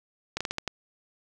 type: slowing click train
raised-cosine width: 0.2 ms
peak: -12 dBFS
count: 6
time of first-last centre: 0.37-0.677 s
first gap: 36 ms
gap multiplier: 1.27
effects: none